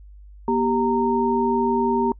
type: tone cluster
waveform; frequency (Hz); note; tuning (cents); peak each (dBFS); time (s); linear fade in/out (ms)
sine; 240.1 / 391.1 / 923; B3 / G4 / A#5; -49 / -4 / -17; -22; 0.48-2.12; 2
effects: noise-tail reverb RT60 0.1 s tail -26 dB re dry + added 50 Hz sine -41 dBFS peak until 2.19 s